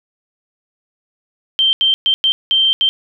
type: tone bursts at uneven times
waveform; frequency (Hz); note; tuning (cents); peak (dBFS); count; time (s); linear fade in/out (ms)
sine; 3136; G7; 0; -10; 6; 1.59-1.73 / 1.81-1.94 / 2.06-2.14 / 2.24-2.32 / 2.51-2.73 / 2.81-2.89; 0
effects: none